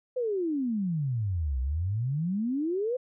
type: exponential two-way sweep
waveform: sine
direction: down then up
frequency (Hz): 520 to 61.74 to 520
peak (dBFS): -26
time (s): 0.16-2.97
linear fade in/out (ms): 10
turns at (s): 1.6
effects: none